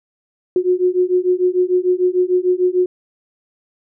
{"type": "beating tone pair", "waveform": "sine", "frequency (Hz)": [360, 366.7], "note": ["F#4", "F#4"], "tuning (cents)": [-47, -15], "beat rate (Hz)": 6.7, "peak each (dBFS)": -16, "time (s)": [0.56, 2.86], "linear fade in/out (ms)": 2, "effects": []}